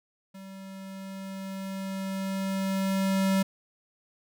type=tone with level ramp; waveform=square; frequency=192.8 Hz; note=G3; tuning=28 cents flat; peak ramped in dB=-43 to -22 dBFS; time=0.34-3.43 s; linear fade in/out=10 ms; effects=none